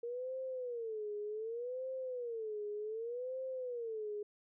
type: tone with vibrato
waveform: sine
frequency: 466.2 Hz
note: A#4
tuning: in tune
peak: -38 dBFS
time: 0.03-4.23 s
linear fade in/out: 5 ms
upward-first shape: sine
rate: 0.66 Hz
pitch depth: 200 cents each way
effects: none